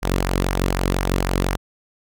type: tone with flanger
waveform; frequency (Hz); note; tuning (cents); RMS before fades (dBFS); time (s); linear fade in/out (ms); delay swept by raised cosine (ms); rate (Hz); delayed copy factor
sawtooth; 46; F#1; -9; -21; 0.02-1.57; 20; 0.25 to 1.35; 4; -0.5
effects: none